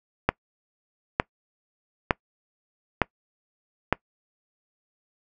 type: click train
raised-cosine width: 0.5 ms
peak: -3 dBFS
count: 5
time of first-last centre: 0.29-3.926 s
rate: 1.1 Hz
effects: noise-tail reverb RT60 0.1 s tail -24 dB re dry